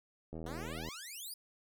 click train, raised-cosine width 2 ms, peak -31 dBFS, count 46, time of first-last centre 0.33-0.887 s, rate 80.8 Hz
10% pulse exponential sweep, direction up, 230 to 5070 Hz, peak -36 dBFS, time 0.46-1.34 s, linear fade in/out 5 ms
effects none

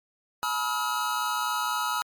square tone cluster, 853 / 973 / 1280 / 1404 Hz, G#5 / B5 / D#6 / F6, +46 / -26 / +49 / +9 cents, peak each -35 / -32 / -30 / -34 dBFS, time 0.43-2.02 s, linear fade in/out 0 ms, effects MP3 96 kbps

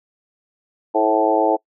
harmonic tone with a mistuned harmonic, 108.9 Hz, A2, 17 cents flat, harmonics 3 / 4 / 5 / 6 / 7 / 8, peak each -21 / -21 / -21 / -21 / -21 / -21 dBFS, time 0.94-1.57 s, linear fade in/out 20 ms, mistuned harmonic 5, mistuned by -29 cents, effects noise-tail reverb RT60 0.1 s tail -25 dB re dry

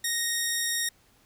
10% pulse tone, 1864.7 Hz, A#6, in tune, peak -17 dBFS, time 0.04-0.89 s, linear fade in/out 5 ms, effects pink hiss -62 dBFS RMS until 1.25 s

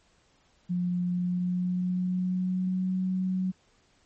sine tone with pitch glide, 177.9 to 185.99 Hz, F3 to F#3, +32 to +9 cents, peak -25 dBFS, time 0.69-3.52 s, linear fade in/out 20 ms, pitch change +77 cents, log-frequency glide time 1.1-2.93 s, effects pink hiss -65 dBFS RMS until 4.05 s + MP3 32 kbps

